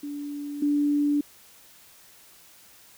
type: tone pair in turn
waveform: sine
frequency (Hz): 289.3 / 291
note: D4 / D4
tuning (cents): -26 / -16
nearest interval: unison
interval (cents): 10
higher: second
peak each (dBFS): -31 / -20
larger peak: second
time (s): 0.03-0.62 / 0.62-1.21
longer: neither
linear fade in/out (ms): 5
effects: white hiss -53 dBFS RMS until 2.97 s